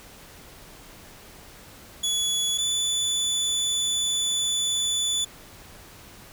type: tone pair in turn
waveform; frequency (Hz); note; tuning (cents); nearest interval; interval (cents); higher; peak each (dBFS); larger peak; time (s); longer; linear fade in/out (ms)
25% pulse; 3400 / 3477; G#7 / A7; +40 / -21; unison; 39; second; -19; neither; 2.03-2.58 / 2.58-5.25; second; 10
effects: pink hiss -47 dBFS RMS until 6.32 s